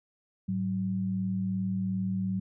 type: tone pair together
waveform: sine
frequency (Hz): 105.74 / 188.4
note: G#2 / F#3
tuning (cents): +32 / +32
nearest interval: minor seventh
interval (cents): 1000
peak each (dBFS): -35 / -28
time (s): 0.48-2.4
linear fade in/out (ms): 10
effects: none